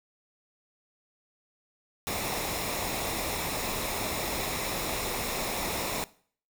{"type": "noise with comb filter", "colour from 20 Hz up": "pink", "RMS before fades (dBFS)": -32, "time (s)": [2.07, 6.04], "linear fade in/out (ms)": 0, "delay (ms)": 0.65, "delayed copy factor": -0.5, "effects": ["noise-tail reverb RT60 0.5 s tail -20 dB re dry"]}